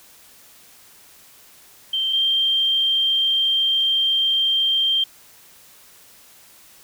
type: tone pair in turn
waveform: sine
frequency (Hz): 3136 / 3167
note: G7 / G7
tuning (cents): 0 / +17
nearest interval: unison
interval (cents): 17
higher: second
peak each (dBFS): -19 / -16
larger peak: second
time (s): 1.93-2.13 / 2.13-5.04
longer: second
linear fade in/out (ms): 5
effects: white hiss -49 dBFS RMS until 6.83 s